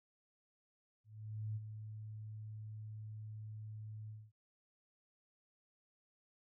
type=tone with ADSR envelope; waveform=sine; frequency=107.8 Hz; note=A2; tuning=35 cents flat; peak=-37 dBFS; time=1.04-4.32 s; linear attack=520 ms; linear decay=32 ms; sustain=-8 dB; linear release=230 ms; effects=none